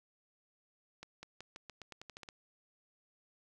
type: accelerating click train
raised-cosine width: 0.2 ms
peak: -30 dBFS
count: 12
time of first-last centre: 1.03-2.288 s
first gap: 200 ms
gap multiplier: 0.88
effects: 11-bit